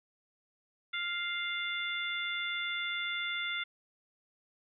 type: harmonic tone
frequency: 698.5 Hz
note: F5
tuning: in tune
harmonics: 2 / 3 / 4 / 5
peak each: -38 / -36 / -44 / -38 dBFS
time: 0.93-3.64 s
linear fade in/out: 10 ms
effects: none